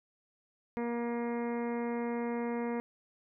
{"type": "harmonic tone with a mistuned harmonic", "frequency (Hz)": 236.6, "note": "A#3", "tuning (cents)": 26, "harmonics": [1, 2, 3, 4, 5, 6, 7, 8, 9, 10], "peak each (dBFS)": [-34, -36, -45, -43, -51, -55, -53, -52, -50, -59], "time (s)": [0.77, 2.8], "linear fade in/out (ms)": 0, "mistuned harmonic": 10, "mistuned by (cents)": 33, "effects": []}